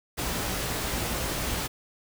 pink noise with comb filter, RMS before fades -30 dBFS, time 0.17-1.68 s, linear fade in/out 20 ms, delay 17 ms, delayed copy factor +0.5, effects none

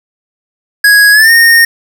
square tone with pitch glide, 1661.2 to 1843.2 Hz, G#6 to A#6, 0 to -20 cents, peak -3 dBFS, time 0.84-1.65 s, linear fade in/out 5 ms, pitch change +180 cents, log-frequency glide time 1.12-1.31 s, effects none

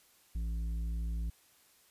triangle tone with tanh clipping, 56.2 Hz, A1, 37 cents sharp, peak -34 dBFS, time 0.35-1.3 s, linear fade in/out 5 ms, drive 12 dB, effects white hiss -65 dBFS RMS until 1.9 s + resampled to 32000 Hz

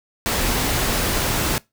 pink noise, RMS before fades -21 dBFS, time 0.26-1.58 s, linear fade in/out 0 ms, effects noise-tail reverb RT60 0.2 s tail -22 dB re dry

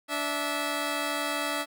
10% pulse tone pair together, 290.9 / 653.9 Hz, D4 / E5, -16 / -14 cents, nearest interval octave + major second, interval 1402 cents, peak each -23 / -22 dBFS, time 0.08-1.66 s, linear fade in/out 50 ms, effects none

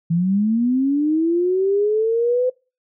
sine linear sweep, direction up, 162.4 to 510 Hz, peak -15 dBFS, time 0.1-2.5 s, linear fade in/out 10 ms, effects noise-tail reverb RT60 0.3 s tail -23 dB re dry

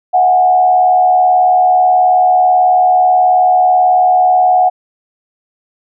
sine tone with frequency modulation, 734 Hz, F#5, 14 cents flat, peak -6 dBFS, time 0.13-4.7 s, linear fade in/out 20 ms, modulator 78.4 Hz, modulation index 0.53, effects none

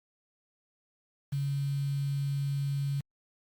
sine tone with quantisation, 140 Hz, C#3, 18 cents sharp, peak -28 dBFS, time 1.32-3.01 s, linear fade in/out 10 ms, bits 8, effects Opus 48 kbps

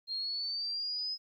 sine linear sweep, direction up, 4186 to 5100 Hz, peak -33 dBFS, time 0.07-1.18 s, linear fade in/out 50 ms, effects 12-bit

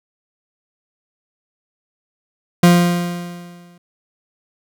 40% pulse tone with exponential decay, 174.61 Hz, F3, in tune, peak -5 dBFS, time 2.63-3.78 s, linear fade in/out 5 ms, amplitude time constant 250 ms, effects none

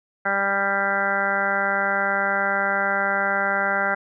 harmonic tone, 197.8 Hz, G3, 16 cents sharp, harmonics 1 / 2 / 3 / 4 / 5 / 6 / 7 / 8 / 9 / 10, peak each -34 / -35 / -28 / -27 / -34 / -36 / -25 / -25 / -36 / -29 dBFS, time 0.25-3.95 s, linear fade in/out 10 ms, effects none

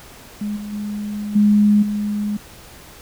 sine tone with level steps, 207.9 Hz, G#3, 2 cents sharp, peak -21 / -27 / -23 / -10 / -19 dBFS, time 0.41-2.37 s, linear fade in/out 5 ms, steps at 0.56 / 0.72 / 1.35 / 1.82 s, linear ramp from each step 10 ms, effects pink hiss -42 dBFS RMS until 3.01 s

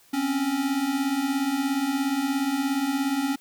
square beating tone pair, 260.6 / 277.6 Hz, C4 / C#4, -7 / +3 cents, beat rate 17 Hz, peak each -30 / -25 dBFS, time 0.13-3.36 s, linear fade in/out 10 ms, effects white hiss -57 dBFS RMS until 3.4 s

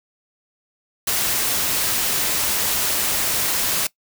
white noise, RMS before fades -21 dBFS, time 1.07-3.87 s, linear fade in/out 5 ms, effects noise-tail reverb RT60 0.1 s tail -21 dB re dry

